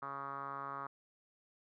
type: tone with low-pass filter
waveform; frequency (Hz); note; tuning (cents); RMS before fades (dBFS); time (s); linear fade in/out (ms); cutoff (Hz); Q
5% pulse; 138.59; C#3; 0; -43; 0.02-0.87; 5; 1200; 6.4
effects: none

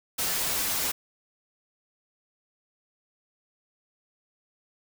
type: noise with comb filter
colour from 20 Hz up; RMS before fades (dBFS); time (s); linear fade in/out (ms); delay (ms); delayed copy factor
white; -28; 0.18-0.92; 10; 8.8; -0.6
effects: none

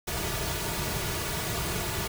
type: noise with comb filter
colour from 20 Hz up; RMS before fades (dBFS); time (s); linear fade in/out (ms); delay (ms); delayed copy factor
pink; -31; 0.07-2.08; 10; 3.8; -0.65
effects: none

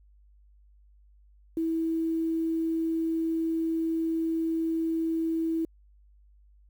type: tone with quantisation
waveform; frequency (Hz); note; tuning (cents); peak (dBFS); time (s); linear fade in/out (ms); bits
sine; 325.9; E4; -20; -25; 1.57-5.65; 2; 9
effects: added 50 Hz sine -55 dBFS peak until 6.69 s

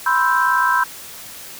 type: chord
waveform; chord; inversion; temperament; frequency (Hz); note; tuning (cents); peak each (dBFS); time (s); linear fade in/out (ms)
sine; C major seventh; third; equal; 987.8 / 1046.5 / 1318.5 / 1568; B5 / C6 / E6 / G6; 0 / 0 / 0 / 0; -18 / -21 / -21 / -18; 0.06-0.84; 5
effects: white hiss -36 dBFS RMS until 1.59 s

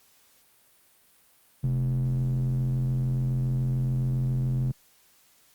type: tone with band-pass filter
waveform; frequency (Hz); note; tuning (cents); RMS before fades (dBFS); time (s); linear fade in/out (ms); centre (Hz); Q
square; 43.55; F1; -4; -26; 1.63-4.72; 10; 150; 9.6
effects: white hiss -61 dBFS RMS until 5.54 s + Opus 48 kbps

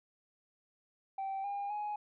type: tone with pitch steps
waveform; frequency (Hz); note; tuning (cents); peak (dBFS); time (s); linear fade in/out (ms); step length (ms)
sine; 777 / 805.8 / 835.7; G5 / G5 / G#5; -16 / +48 / +11; -33; 1.18-1.96; 5; 260
effects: tanh soft clip ceiling -33 dBFS

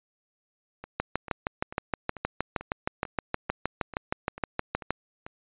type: two click trains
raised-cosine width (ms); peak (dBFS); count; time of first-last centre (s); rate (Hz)
0.5; -11 / -24; 26 / 11; 1-4.906 / 0.84-5.265; 6.4 / 2.26
effects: resampled to 8000 Hz

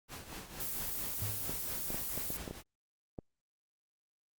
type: noise with tremolo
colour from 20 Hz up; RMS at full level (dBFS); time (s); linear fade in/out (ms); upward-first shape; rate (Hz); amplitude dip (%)
pink; -44; 0.08-2.63; 50; triangle; 4.4; 70
type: noise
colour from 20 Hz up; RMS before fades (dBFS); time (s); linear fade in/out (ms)
violet; -38; 0.6-2.37; 2
type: tone with exponential decay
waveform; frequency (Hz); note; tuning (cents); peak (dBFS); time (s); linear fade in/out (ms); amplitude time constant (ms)
sine; 103.83; G#2; 0; -33; 1.22-1.61; 0; 84
type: clicks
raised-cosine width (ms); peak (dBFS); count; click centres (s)
2; -27; 8; 1.495 / 1.904 / 1.945 / 2.176 / 2.304 / 2.478 / 2.51 / 3.188
effects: Opus 48 kbps

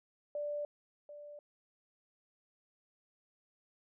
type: tone with echo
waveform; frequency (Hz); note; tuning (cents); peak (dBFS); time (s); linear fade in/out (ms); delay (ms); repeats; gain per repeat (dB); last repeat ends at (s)
sine; 587.3; D5; 0; -35; 0.35-0.65; 2; 740; 1; -12; 1.39
effects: none

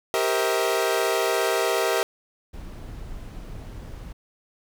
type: chord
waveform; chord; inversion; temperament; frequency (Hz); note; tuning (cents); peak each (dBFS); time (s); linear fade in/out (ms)
sawtooth; C dominant seventh; second; equal with one note detuned; 392 / 466.2 / 523.3 / 644.2; G4 / Bb4 / C5 / E5; 0 / 0 / 0 / -40; -22 / -22 / -27 / -22; 0.14-2.03; 0
type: noise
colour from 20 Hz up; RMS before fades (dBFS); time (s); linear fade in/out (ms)
brown; -37; 2.53-4.13; 10
effects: none

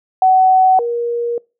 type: tone pair in turn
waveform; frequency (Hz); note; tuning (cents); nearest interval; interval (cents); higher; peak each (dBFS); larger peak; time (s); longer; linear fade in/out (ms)
sine; 751 / 473.1; F#5 / A#4; +26 / +26; minor sixth; 800; first; -7 / -16; first; 0.22-0.79 / 0.79-1.38; second; 2
effects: noise-tail reverb RT60 0.3 s tail -25 dB re dry

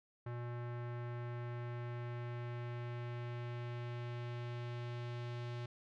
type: tone with low-pass filter sweep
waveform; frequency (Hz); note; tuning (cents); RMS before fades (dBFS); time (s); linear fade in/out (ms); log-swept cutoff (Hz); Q
square; 120.3; B2; -45; -43; 0.26-5.66; 5; 1600 to 3800; 1.2
effects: none

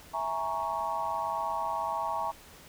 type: chord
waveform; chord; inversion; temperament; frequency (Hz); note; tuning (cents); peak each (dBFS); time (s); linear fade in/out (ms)
sine; A# half-diminished seventh; second; equal; 659.3 / 830.6 / 932.3 / 1108.7; E5 / G#5 / A#5 / C#6; 0 / 0 / 0 / 0; -37 / -35 / -33 / -35; 0.13-2.32; 20
effects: pink hiss -52 dBFS RMS until 2.68 s

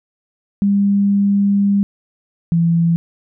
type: tone pair in turn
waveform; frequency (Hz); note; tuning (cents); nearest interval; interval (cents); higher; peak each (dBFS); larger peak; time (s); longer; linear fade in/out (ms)
sine; 200.4 / 167.98; G3 / E3; +38 / +33; minor third; 305; first; -11; neither; 0.62-1.83 / 2.52-2.96; first; 0
effects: none

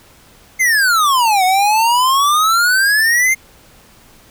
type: exponential two-way sweep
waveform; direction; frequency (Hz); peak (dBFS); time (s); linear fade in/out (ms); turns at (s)
square; down then up; 2127 to 729 to 2127; -11; 0.59-3.35; 20; 1.44
effects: pink hiss -46 dBFS RMS until 4.3 s

